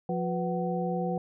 sine tone cluster, 176 / 362.3 / 495.3 / 750 Hz, F3 / F#4 / B4 / F#5, +14 / -36 / +5 / +23 cents, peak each -30 / -36 / -33 / -34 dBFS, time 0.09-1.18 s, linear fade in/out 2 ms, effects none

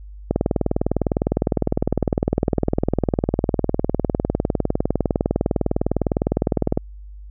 click train, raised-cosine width 2 ms, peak -4 dBFS, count 129, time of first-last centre 0.31-6.775 s, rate 19.8 Hz, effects added 50 Hz sine -35 dBFS peak until 7.3 s

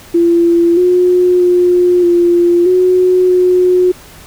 sine tone with pitch steps, 340.7 / 360.2 / 356.4 / 347.1 / 366.2 / 363.3 Hz, F4 / F#4 / F4 / F4 / F#4 / F#4, -43 / -46 / +35 / -11 / -18 / -32 cents, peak -6 dBFS, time 0.14-3.92 s, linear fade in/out 10 ms, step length 630 ms, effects pink hiss -37 dBFS RMS until 4.26 s

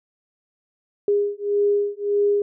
sine beating tone pair, 407.6 / 409.3 Hz, G#4 / G#4, -32 / -25 cents, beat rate 1.7 Hz, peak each -21 dBFS, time 1.08-2.42 s, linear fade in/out 2 ms, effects none

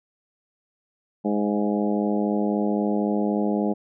harmonic tone with a mistuned harmonic, 103.83 Hz, G#2, in tune, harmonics 2 / 3 / 4 / 5 / 6 / 7 / 8, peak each -23 / -27 / -29 / -31 / -33 / -34 / -35 dBFS, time 1.24-3.74 s, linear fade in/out 20 ms, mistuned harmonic 7, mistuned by -25 cents, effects none

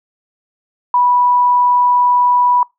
sine tone, 982 Hz, B5, 10 cents flat, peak -9 dBFS, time 0.94-2.63 s, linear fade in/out 2 ms, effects noise-tail reverb RT60 0.2 s tail -24 dB re dry

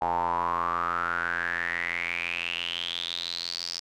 square tone with band-pass filter sweep, 42.97 Hz, F1, 27 cents flat, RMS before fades -30 dBFS, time 0.01-3.8 s, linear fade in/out 10 ms, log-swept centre 830 to 5100 Hz, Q 8.8, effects none

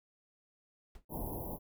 brown noise with exponential decay, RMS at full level -43 dBFS, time 0.95-1.05 s, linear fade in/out 2 ms, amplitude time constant 20 ms
pink band-stop noise, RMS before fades -40 dBFS, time 1.09-1.59 s, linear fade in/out 50 ms, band 990 to 11000 Hz, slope 96 dB/octave
effects none

